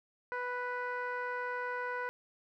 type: tone with low-pass filter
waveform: 15% pulse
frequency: 493.9 Hz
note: B4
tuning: in tune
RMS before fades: -37 dBFS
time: 0.32-2.09 s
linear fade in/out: 0 ms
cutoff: 1600 Hz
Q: 1.6
effects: none